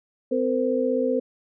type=tone cluster; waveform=sine; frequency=256.7 / 460.1 / 516 Hz; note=C4 / A#4 / C5; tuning=-33 / -23 / -24 cents; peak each=-25 / -25 / -24 dBFS; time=0.31-1.2 s; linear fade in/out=10 ms; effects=none